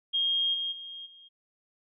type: tone with level steps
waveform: sine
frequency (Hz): 3237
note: G#7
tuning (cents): -45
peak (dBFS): -24 / -29 / -39 / -50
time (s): 0.13-1.29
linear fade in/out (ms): 20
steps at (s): 0.53 / 0.71 / 1.05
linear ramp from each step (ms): 20
effects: none